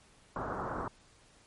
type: low-pass noise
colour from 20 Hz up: white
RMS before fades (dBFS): -37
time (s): 0.36-0.88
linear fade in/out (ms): 2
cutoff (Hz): 1400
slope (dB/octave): 48
effects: pink hiss -62 dBFS RMS until 1.46 s + MP3 48 kbps